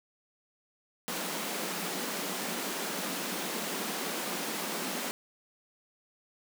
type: high-pass noise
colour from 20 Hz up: pink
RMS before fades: -35 dBFS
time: 1.08-5.11 s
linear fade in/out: 0 ms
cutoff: 170 Hz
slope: 96 dB/octave
effects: none